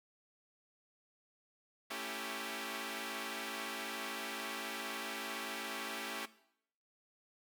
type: chord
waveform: 5% pulse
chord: A dominant seventh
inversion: none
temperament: equal with one note detuned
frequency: 221.3 / 277.2 / 329.6 / 392 Hz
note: A3 / C#4 / E4 / G4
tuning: +10 / 0 / 0 / 0 cents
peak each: -35 / -34 / -36 / -33 dBFS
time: 1.9-6.26 s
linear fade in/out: 10 ms
effects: noise-tail reverb RT60 0.7 s tail -17 dB re dry

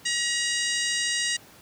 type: harmonic tone with a mistuned harmonic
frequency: 953 Hz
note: A#5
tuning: 38 cents sharp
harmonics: 2 / 3 / 4 / 5 / 6 / 7 / 8 / 9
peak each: -29 / -31 / -32 / -33 / -34 / -34 / -35 / -36 dBFS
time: 0.05-1.37 s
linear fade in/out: 10 ms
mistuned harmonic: 7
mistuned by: -18 cents
effects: pink hiss -51 dBFS RMS until 1.61 s + high-pass 100 Hz 12 dB/octave

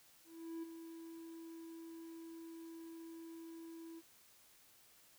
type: tone with ADSR envelope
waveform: triangle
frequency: 329.6 Hz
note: E4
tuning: in tune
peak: -39 dBFS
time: 0.24-4.02 s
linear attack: 390 ms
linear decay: 12 ms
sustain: -8 dB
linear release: 40 ms
effects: white hiss -66 dBFS RMS until 5.18 s

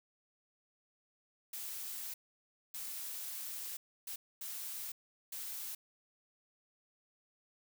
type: noise bursts at uneven times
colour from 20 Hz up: blue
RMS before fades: -43 dBFS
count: 5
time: 1.53-2.14 / 2.74-3.77 / 4.07-4.16 / 4.41-4.92 / 5.32-5.75 s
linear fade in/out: 5 ms
effects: none

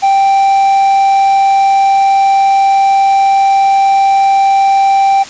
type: tone with quantisation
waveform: triangle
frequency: 784 Hz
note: G5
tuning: in tune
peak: -4 dBFS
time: 0.02-5.24 s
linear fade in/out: 20 ms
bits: 5
effects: white hiss -29 dBFS RMS until 5.29 s + resampled to 16000 Hz

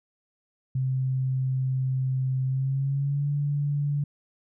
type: tone with pitch glide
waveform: sine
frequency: 130.81 to 144.31 Hz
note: C3 to D3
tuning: 0 to -30 cents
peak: -23 dBFS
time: 0.75-4.04 s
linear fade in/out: 5 ms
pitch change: +170 cents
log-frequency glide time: 2.45-3.29 s
effects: none

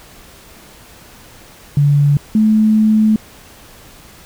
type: tone pair in turn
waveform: sine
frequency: 143.8 / 216.5 Hz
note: D3 / A3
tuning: -36 / -28 cents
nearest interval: perfect fifth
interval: 708 cents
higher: second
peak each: -8 dBFS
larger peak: neither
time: 1.77-2.17 / 2.35-3.16 s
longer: second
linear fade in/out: 2 ms
effects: pink hiss -41 dBFS RMS until 4.25 s

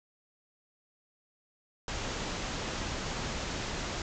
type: low-pass noise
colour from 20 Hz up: pink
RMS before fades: -36 dBFS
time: 1.88-4.02 s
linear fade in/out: 2 ms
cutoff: 7400 Hz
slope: 96 dB/octave
effects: none

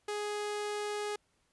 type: tone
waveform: sawtooth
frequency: 416.3 Hz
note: G#4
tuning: 4 cents sharp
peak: -30 dBFS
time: 0.08-1.16 s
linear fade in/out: 5 ms
effects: pink hiss -74 dBFS RMS until 1.52 s + resampled to 24000 Hz

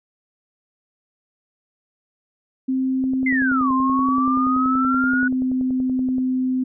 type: tone with pitch glide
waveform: sine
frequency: 261.6 to 257.1 Hz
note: C4 to C4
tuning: 0 to -30 cents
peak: -18 dBFS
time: 2.68-6.64 s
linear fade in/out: 10 ms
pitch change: -30 cents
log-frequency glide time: 4.15-5.46 s
type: click train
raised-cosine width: 2 ms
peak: -23 dBFS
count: 34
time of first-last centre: 3.04-6.183 s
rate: 10.5 Hz
type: exponential two-way sweep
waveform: sine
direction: down then up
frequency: 2123 to 1042 to 1476 Hz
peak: -19 dBFS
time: 3.26-5.28 s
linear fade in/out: 5 ms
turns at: 3.72 s
effects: none

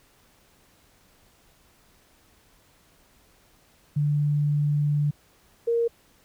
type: tone pair in turn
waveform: sine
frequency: 146.9 / 466.4 Hz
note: D3 / A#4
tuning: +1 / +1 cents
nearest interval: octave + minor sixth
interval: 2000 cents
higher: second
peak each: -20 dBFS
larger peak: neither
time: 3.96-5.11 / 5.67-5.88 s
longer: first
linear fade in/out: 10 ms
effects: pink hiss -60 dBFS RMS until 6.24 s

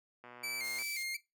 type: click train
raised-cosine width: 0.5 ms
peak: -36 dBFS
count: 72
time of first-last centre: 0.24-0.822 s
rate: 122 Hz
type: tone with vibrato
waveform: sawtooth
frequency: 2217 Hz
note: C#7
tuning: in tune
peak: -33 dBFS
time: 0.43-1.17 s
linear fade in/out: 10 ms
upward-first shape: square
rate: 2.8 Hz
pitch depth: 74 cents each way
type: band-pass noise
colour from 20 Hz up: white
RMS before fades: -49 dBFS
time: 0.63-1.04 s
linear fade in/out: 20 ms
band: 4800 to 16000 Hz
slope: 12 dB/octave
effects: noise-tail reverb RT60 0.2 s tail -17 dB re dry + high-pass 200 Hz 12 dB/octave

